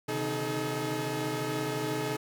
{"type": "tone cluster", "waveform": "sawtooth", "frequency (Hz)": [128.3, 142.5, 154.4, 311.8, 428], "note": ["C3", "C#3", "D#3", "D#4", "A4"], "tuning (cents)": [-34, 48, -13, 4, -48], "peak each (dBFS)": [-33, -39, -37, -31, -30], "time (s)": [0.08, 2.17], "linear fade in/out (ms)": 10, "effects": []}